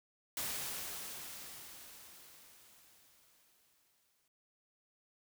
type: noise with exponential decay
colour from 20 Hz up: white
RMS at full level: -38 dBFS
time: 0.37-4.28 s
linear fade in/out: 2 ms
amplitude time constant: 850 ms
effects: none